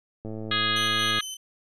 click train, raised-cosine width 2 ms, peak -23 dBFS, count 103, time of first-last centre 0.25-1.186 s, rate 109 Hz
harmonic tone, 415.3 Hz, G#4, in tune, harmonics 3 / 4 / 5 / 6 / 7 / 8 / 9 / 10, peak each -29 / -29 / -34 / -36 / -33 / -28 / -31 / -36 dBFS, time 0.51-1.21 s, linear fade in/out 5 ms
20% pulse tone with tremolo, 3056 Hz, G7, 45 cents flat, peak -28 dBFS, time 0.76-1.37 s, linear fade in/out 5 ms, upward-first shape square, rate 4.3 Hz, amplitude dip 50%
effects resampled to 32000 Hz

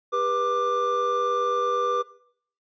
triangle tone cluster, 400.6 / 488.5 / 1183 Hz, G4 / B4 / D6, +38 / -19 / +12 cents, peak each -30 / -24 / -22 dBFS, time 0.12-2.03 s, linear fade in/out 20 ms, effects noise-tail reverb RT60 0.6 s tail -18 dB re dry + resampled to 16000 Hz

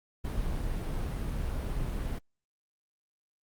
brown noise, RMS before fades -32 dBFS, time 0.24-2.19 s, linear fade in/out 10 ms, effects Opus 32 kbps

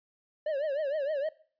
triangle tone with vibrato, 583 Hz, D5, 13 cents flat, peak -26 dBFS, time 0.46-1.29 s, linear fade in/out 5 ms, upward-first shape triangle, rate 6.5 Hz, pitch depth 170 cents each way, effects noise-tail reverb RT60 0.5 s tail -20 dB re dry + resampled to 11025 Hz

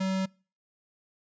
square tone, 190 Hz, F#3, 46 cents sharp, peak -27 dBFS, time 0-0.26 s, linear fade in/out 10 ms, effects noise-tail reverb RT60 0.4 s tail -26 dB re dry + resampled to 16000 Hz

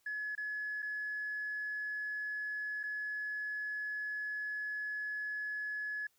sine tone with dropouts, 1700 Hz, G#6, 40 cents sharp, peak -35 dBFS, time 0.06-6.07 s, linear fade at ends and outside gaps 5 ms, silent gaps 0.352-0.377 / 0.822-0.826 / 2.832-2.836 s, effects tanh soft clip ceiling -31 dBFS + white hiss -74 dBFS RMS until 6.18 s

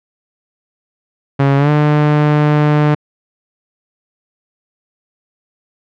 sawtooth tone with pitch glide, 138.59 to 149.4 Hz, C#3 to D3, 0 to +30 cents, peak -5 dBFS, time 1.39-2.95 s, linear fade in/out 10 ms, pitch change +130 cents, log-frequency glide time 1.57-1.7 s, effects low-pass 2000 Hz 12 dB/octave

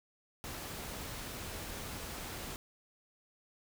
pink noise, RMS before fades -43 dBFS, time 0.44-2.56 s, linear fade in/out 0 ms, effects none

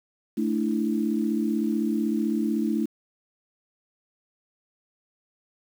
sine chord, A suspended fourth, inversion none, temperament equal, 220 / 293.7 / 329.6 Hz, A3 / D4 / E4, 0 / 0 / 0 cents, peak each -25 / -28 / -28 dBFS, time 0.37-2.86 s, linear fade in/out 10 ms, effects 8-bit

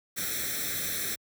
white noise with comb filter, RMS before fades -32 dBFS, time 0.16-1.16 s, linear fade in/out 20 ms, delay 0.52 ms, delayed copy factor +0.9, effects high-pass 60 Hz 12 dB/octave

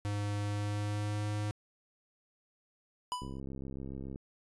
square tone with pitch glide, 102.8 to 104.72 Hz, G#2 to G#2, -17 to +15 cents, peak -33 dBFS, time 0.05-1.51 s, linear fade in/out 0 ms, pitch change +32 cents, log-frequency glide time 0.42-1.27 s
square tone with exponential decay, 993 Hz, B5, 9 cents sharp, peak -31 dBFS, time 3.12-3.4 s, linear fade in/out 0 ms, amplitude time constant 59 ms
click train, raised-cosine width 3 ms, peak -30 dBFS, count 64, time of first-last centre 3.22-4.159 s, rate 67.1 Hz
effects resampled to 24000 Hz

